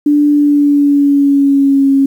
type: tone with pitch glide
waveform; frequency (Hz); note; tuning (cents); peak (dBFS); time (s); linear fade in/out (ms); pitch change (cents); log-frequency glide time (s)
sine; 293.2 to 273.6; D4 to C#4; -3 to -23; -6; 0.06-2.06; 5; -120; 0.29-1.91
effects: 7-bit